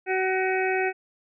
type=harmonic tone with a mistuned harmonic; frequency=376.3 Hz; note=F#4; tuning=29 cents sharp; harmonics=1 / 2 / 4 / 5 / 6 / 7; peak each=-25 / -28 / -31 / -32 / -33 / -33 dBFS; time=0.06-0.93 s; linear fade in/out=50 ms; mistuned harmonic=7; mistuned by=-56 cents; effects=none